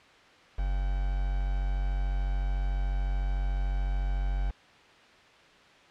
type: tone with quantisation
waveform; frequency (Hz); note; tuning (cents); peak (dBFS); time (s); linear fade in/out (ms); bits
triangle; 46.89; F#1; +24; -24; 0.58-4.51; 10; 7
effects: white hiss -55 dBFS RMS until 5.9 s + low-pass 3000 Hz 12 dB/octave